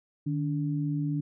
sine tone pair together, 151.3 / 287.4 Hz, D#3 / D4, -48 / -37 cents, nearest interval major seventh, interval 1111 cents, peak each -28 / -31 dBFS, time 0.26-1.21 s, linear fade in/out 10 ms, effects none

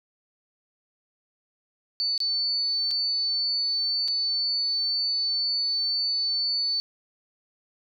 sine tone with dropouts, 4499 Hz, C#8, 25 cents sharp, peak -23 dBFS, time 2-6.8 s, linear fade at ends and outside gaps 0 ms, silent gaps 2.178-2.203 / 2.908-2.912 / 4.078-4.083 s, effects none

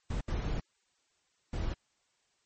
brown noise bursts at uneven times, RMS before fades -33 dBFS, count 3, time 0.1-0.21 / 0.28-0.6 / 1.53-1.74 s, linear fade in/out 5 ms, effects white hiss -74 dBFS RMS until 2.45 s + MP3 32 kbps

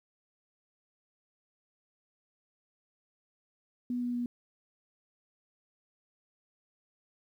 sine tone with pitch steps, 245.4 / 243.7 / 242 Hz, B3 / B3 / B3, -11 / -23 / -35 cents, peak -30 dBFS, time 3.9-4.26 s, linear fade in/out 2 ms, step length 120 ms, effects 11-bit

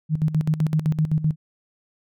sine tone with tremolo, 155.56 Hz, D#3, in tune, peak -16 dBFS, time 0.09-1.36 s, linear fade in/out 50 ms, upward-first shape square, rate 7.8 Hz, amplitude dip 75%, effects none

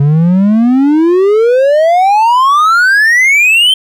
triangle exponential sweep, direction up, 138.59 to 3150 Hz, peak -3 dBFS, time 0-3.74 s, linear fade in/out 5 ms, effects none

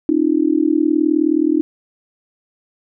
sine tone with amplitude modulation, 309.8 Hz, D#4, 7 cents flat, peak -8 dBFS, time 0.09-1.61 s, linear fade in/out 0 ms, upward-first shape sine, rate 39.2 Hz, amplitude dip 100%, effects none

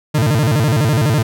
40% pulse tone with vibrato, 130 Hz, C3, 11 cents flat, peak -11 dBFS, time 0.14-1.23 s, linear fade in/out 10 ms, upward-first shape square, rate 12 Hz, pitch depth 270 cents each way, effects none

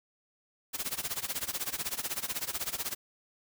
white noise with tremolo, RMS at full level -32 dBFS, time 0.73-2.95 s, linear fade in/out 20 ms, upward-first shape sine, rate 16 Hz, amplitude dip 90%, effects none

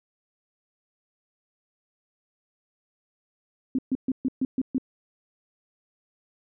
sine tone bursts, 260.7 Hz, C4, 6 cents flat, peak -21 dBFS, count 7, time 3.75-4.782 s, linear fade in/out 2 ms, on 36 ms, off 130 ms, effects none

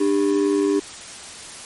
triangle ring-modulated tone, 347.8 Hz, F4, 7 cents flat, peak -11 dBFS, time 0-0.8 s, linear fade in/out 10 ms, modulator 49.6 Hz, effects white hiss -37 dBFS RMS until 1.65 s + MP3 48 kbps

